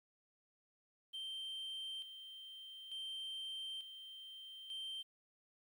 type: tone with tremolo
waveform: sine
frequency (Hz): 3136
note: G7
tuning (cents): 0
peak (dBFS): -40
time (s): 1.13-5.03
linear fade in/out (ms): 20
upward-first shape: square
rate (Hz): 0.56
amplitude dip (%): 65
effects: tanh soft clip ceiling -41 dBFS + 11-bit